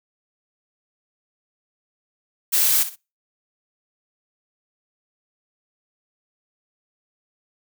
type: noise with echo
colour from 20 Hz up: blue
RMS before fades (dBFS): -18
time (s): 2.52-2.84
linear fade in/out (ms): 20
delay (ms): 61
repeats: 2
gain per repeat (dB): -12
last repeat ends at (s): 2.962
effects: noise-tail reverb RT60 0.3 s tail -26 dB re dry